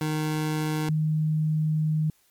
25% pulse / sine tone pair in turn, 154.4 / 155.2 Hz, D#3 / D#3, -13 / -4 cents, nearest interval unison, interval 9 cents, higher second, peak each -21 dBFS, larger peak neither, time 0.01-0.89 / 0.89-2.1 s, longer second, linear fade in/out 2 ms, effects white hiss -64 dBFS RMS until 2.3 s + MP3 96 kbps

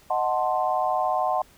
sine chord, D# diminished seventh, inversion none, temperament equal, 622.3 / 740 / 880 / 1046.5 Hz, D#5 / F#5 / A5 / C6, 0 / 0 / 0 / 0 cents, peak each -28 / -24 / -29 / -28 dBFS, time 0.1-1.42 s, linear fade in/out 5 ms, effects pink hiss -55 dBFS RMS until 1.57 s

